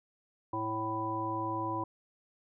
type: harmonic tone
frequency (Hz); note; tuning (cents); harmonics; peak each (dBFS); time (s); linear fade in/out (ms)
110; A2; 0; 1 / 3 / 5 / 7 / 9; -41 / -37 / -43 / -42 / -34; 0.53-1.84; 5
effects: none